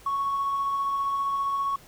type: tone with tremolo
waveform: triangle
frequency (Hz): 1108.7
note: C#6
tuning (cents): 0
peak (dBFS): -19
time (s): 0.06-1.76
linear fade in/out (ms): 5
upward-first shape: triangle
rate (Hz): 15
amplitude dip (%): 40
effects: tanh soft clip ceiling -21 dBFS + pink hiss -52 dBFS RMS until 1.87 s